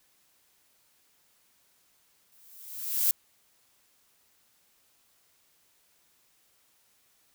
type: noise with exponential growth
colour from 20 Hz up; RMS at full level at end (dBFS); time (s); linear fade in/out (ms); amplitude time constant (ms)
violet; -22; 2.32-3.11; 1; 170
effects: white hiss -67 dBFS RMS until 7.34 s

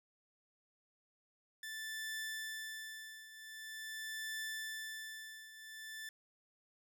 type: tone with tremolo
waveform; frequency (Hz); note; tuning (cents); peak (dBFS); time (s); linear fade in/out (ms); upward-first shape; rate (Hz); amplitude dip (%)
sawtooth; 1760; A6; 0; -36; 1.63-6.09; 2; triangle; 0.45; 80
effects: none

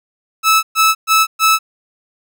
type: tone bursts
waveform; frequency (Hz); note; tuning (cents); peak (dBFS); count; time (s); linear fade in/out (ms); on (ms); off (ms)
sawtooth; 1306; E6; -17; -5; 4; 0.43-1.59; 50; 200; 120
effects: none

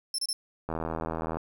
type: tone bursts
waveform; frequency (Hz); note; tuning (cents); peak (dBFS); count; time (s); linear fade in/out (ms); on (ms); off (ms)
30% pulse; 5330; E8; +18; -24; 3; 0.14-0.33; 2; 44; 29
type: click train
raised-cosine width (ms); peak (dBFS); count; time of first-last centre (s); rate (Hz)
1; -18; 56; 0.69-1.37; 80.9
effects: 10-bit

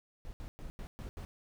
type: noise bursts at uneven times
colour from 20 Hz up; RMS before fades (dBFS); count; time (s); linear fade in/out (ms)
brown; -43; 6; 0.25-0.33 / 0.4-0.48 / 0.59-0.7 / 0.79-0.87 / 0.99-1.09 / 1.17-1.25; 0
effects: none

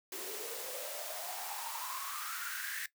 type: noise with high-pass filter sweep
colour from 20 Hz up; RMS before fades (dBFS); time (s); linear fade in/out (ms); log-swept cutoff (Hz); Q
white; -41; 0.12-2.86; 2; 360 to 1800; 8.9
effects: noise-tail reverb RT60 0.1 s tail -17 dB re dry

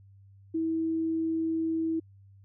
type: tone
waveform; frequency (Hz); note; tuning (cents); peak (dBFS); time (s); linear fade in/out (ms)
sine; 324.4; E4; -28; -26; 0.54-2; 10
effects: added 98 Hz sine -52 dBFS peak until 2.44 s

